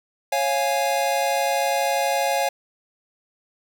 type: chord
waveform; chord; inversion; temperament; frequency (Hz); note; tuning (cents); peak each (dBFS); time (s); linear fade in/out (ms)
square; Db major; none; equal with one note detuned; 550.9 / 698.5 / 830.6; Db5 / F5 / Ab5; -11 / 0 / 0; -25; 0.32-2.49; 5
effects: none